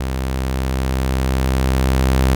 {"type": "tone with level ramp", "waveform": "sawtooth", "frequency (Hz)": 65.41, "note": "C2", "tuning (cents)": 0, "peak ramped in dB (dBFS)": [-16, -8], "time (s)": [0, 2.35], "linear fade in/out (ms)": 5, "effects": []}